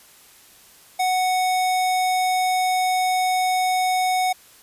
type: tone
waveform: square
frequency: 740 Hz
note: F#5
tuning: in tune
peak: -19 dBFS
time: 0.99-4.33 s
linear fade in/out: 10 ms
effects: white hiss -50 dBFS RMS until 4.62 s + resampled to 32000 Hz